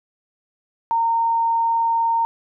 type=tone; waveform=sine; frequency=919 Hz; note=A#5; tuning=25 cents flat; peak=-16 dBFS; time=0.91-2.25 s; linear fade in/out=0 ms; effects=none